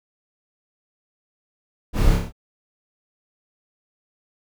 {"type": "noise with echo", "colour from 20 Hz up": "brown", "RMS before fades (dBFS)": -17, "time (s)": [1.93, 2.18], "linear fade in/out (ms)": 50, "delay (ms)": 29, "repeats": 5, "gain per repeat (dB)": -3, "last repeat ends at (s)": 2.325, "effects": []}